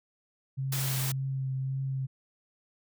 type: tone with vibrato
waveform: sine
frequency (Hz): 133.4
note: C3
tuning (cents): +34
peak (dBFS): -29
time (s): 0.57-2.07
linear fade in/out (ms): 20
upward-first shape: triangle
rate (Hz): 1.8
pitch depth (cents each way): 21
type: noise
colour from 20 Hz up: white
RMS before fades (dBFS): -34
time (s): 0.72-1.12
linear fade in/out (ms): 5
effects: none